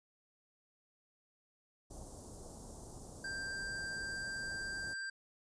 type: band-stop noise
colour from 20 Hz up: pink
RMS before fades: -50 dBFS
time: 1.9-4.94 s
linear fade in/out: 10 ms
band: 870 to 6100 Hz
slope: 24 dB/octave
type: tone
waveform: square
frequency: 1578 Hz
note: G6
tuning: 11 cents sharp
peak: -40 dBFS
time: 3.24-5.1 s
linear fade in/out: 5 ms
effects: resampled to 22050 Hz